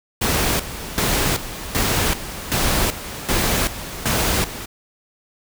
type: noise with tremolo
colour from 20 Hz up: pink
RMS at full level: -19 dBFS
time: 0.21-4.66 s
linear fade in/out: 10 ms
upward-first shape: square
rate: 1.3 Hz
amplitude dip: 75%
effects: none